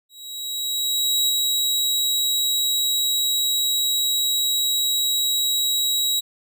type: tone with ADSR envelope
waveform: sawtooth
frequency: 3855 Hz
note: B7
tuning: 43 cents flat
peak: -14 dBFS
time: 0.09-6.21 s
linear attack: 1200 ms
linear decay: 8 ms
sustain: -2 dB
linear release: 22 ms
effects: none